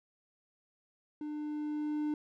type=tone with level ramp; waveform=triangle; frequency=299.9 Hz; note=D4; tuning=36 cents sharp; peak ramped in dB=-35 to -28 dBFS; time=1.21-2.14 s; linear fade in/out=2 ms; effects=none